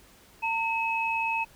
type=tone pair together; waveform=sine; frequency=908 / 2570 Hz; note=A#5 / E7; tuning=-46 / -45 cents; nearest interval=octave + tritone; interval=1801 cents; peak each=-28 dBFS; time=0.42-1.45 s; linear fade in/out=20 ms; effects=pink hiss -56 dBFS RMS until 1.55 s